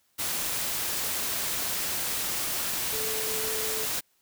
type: tone in noise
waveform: sine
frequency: 437.7 Hz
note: A4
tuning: 9 cents flat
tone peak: -35 dBFS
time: 2.92-3.86 s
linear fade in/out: 20 ms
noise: white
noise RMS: -30 dBFS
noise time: 0.18-4.01 s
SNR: -8 dB
effects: white hiss -69 dBFS RMS until 4.21 s